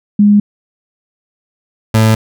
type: tone pair in turn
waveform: sine / 30% pulse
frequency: 206 / 110.33 Hz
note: G#3 / A2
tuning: -14 / +5 cents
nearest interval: major seventh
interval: 1081 cents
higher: first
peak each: -4 dBFS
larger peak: neither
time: 0.19-0.4 / 1.94-2.15 s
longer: neither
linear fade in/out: 5 ms
effects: none